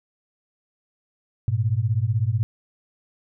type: beating tone pair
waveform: sine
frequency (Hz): 102.9 / 118.9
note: G#2 / A#2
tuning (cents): -16 / +35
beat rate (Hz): 16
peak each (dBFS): -22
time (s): 1.48-2.43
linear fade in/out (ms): 0
effects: none